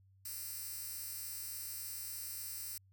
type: tone with high-pass filter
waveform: 10% pulse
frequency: 343.4 Hz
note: F4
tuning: 29 cents flat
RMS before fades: -44 dBFS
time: 0.25-2.78 s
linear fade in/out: 5 ms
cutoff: 9700 Hz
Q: 0.71
effects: added 96 Hz sine -63 dBFS peak until 2.92 s